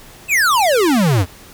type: exponential sweep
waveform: square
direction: down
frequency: 2726 to 83 Hz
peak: -12 dBFS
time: 0.28-1.26 s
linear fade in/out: 50 ms
effects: pink hiss -41 dBFS RMS until 1.53 s